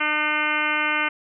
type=harmonic tone; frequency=302.2 Hz; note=D4; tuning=50 cents sharp; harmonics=1 / 2 / 3 / 4 / 5 / 6 / 7 / 8 / 9 / 10; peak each=-33 / -35 / -31 / -28 / -26 / -34 / -25 / -29 / -31 / -34 dBFS; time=0-1.09 s; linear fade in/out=10 ms; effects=none